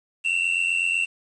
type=tone pair together; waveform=triangle; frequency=2669 / 2757 Hz; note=E7 / F7; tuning=+21 / -23 cents; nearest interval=minor second; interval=56 cents; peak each=-22 dBFS; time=0.24-1.06 s; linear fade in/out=20 ms; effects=resampled to 22050 Hz + 8-bit